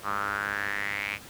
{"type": "tone with band-pass filter sweep", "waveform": "sawtooth", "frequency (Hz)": 101.4, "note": "G#2", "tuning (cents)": -41, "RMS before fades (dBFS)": -31, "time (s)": [0.03, 1.19], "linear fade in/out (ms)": 50, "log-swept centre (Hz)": [1200, 2400], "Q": 6, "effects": ["pink hiss -46 dBFS RMS until 1.29 s", "high-pass 60 Hz 12 dB/octave"]}